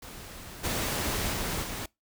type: noise with level steps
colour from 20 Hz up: pink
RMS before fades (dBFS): -44 / -30 / -32 / -36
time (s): 0.02-1.86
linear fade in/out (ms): 5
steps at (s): 0.63 / 1.32 / 1.62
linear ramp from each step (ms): 20
effects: noise-tail reverb RT60 0.2 s tail -24 dB re dry